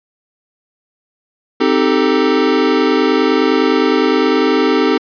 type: chord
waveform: square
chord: A half-diminished seventh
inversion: first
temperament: equal with one note detuned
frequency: 261.6 / 311.1 / 392 / 442 Hz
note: C4 / Eb4 / G4 / A4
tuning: 0 / 0 / 0 / +8 cents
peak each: -17 dBFS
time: 1.6-4.98 s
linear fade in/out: 10 ms
effects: resampled to 11025 Hz